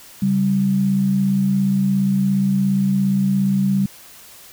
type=tone pair together; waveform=sine; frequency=137.7 / 194.91 Hz; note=C#3 / G3; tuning=-11 / -10 cents; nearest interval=tritone; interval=601 cents; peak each=-23 / -15 dBFS; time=0.22-3.86 s; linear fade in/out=5 ms; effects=white hiss -43 dBFS RMS until 4.52 s